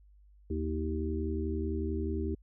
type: harmonic tone with a mistuned harmonic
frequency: 78 Hz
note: D#2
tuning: 5 cents sharp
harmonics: 1 / 3 / 4 / 5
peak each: -33 / -38 / -37 / -37 dBFS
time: 0.5-2.35 s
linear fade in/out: 5 ms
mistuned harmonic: 4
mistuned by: +37 cents
effects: added 50 Hz sine -56 dBFS peak until 2.42 s